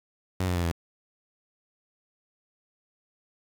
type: tone with pitch steps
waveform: sawtooth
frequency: 92.5 / 89.66 / 86.91 / 84.24 Hz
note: F#2 / F2 / F2 / E2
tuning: 0 / +46 / -8 / +38 cents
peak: -21 dBFS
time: 0.4-0.716 s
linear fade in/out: 5 ms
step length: 79 ms
effects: 8-bit